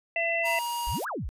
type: harmonic tone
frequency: 671 Hz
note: E5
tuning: 31 cents sharp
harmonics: 1 / 3 / 4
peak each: -29 / -29 / -29 dBFS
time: 0.16-0.59 s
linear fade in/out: 2 ms
type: tone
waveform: square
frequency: 949 Hz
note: A#5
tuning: 31 cents sharp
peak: -30 dBFS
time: 0.43-1.01 s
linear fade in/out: 50 ms
type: noise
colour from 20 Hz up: blue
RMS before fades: -39 dBFS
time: 0.45-1.05 s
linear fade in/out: 5 ms
type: exponential two-way sweep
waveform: sine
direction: up then down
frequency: 39.97 to 1720 to 39.97 Hz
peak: -30 dBFS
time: 0.87-1.29 s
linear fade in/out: 0 ms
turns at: 1.08 s
effects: resampled to 32000 Hz